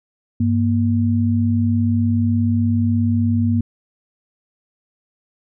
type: tone pair together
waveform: sine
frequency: 99.14 / 235.8 Hz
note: G2 / A#3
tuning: +20 / +20 cents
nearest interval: octave + minor third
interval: 1500 cents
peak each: -17 dBFS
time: 0.4-3.61 s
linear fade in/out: 5 ms
effects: none